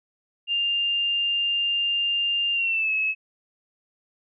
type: tone with pitch glide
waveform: sine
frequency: 2800 to 2582 Hz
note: F7 to E7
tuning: +4 to -37 cents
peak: -21 dBFS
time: 0.47-3.15 s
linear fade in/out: 50 ms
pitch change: -141 cents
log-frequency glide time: 2.53-2.92 s
effects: none